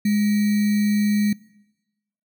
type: tone with sample-and-hold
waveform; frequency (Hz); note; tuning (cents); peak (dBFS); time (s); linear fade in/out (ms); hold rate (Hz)
sine; 207.7; G#3; 0; -16; 0.05-1.33; 5; 2100
effects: noise-tail reverb RT60 1.0 s tail -22 dB re dry